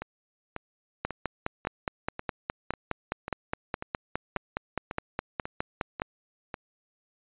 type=two click trains; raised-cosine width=0.5 ms; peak=-13 / -19 dBFS; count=25 / 13; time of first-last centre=1.05-6.019 / 0.02-6.542 s; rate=4.83 / 1.84 Hz; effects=resampled to 8000 Hz